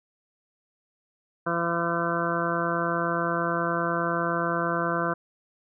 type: harmonic tone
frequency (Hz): 169.6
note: E3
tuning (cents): +50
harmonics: 1 / 2 / 3 / 4 / 6 / 7 / 8 / 9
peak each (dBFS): -32 / -32 / -32 / -32 / -32 / -32 / -32 / -32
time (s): 1.46-5.14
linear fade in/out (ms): 10
effects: none